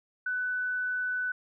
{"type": "tone", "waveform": "sine", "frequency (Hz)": 1496, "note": "F#6", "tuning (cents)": 19, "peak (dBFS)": -28, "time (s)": [0.26, 1.32], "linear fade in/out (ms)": 5, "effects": []}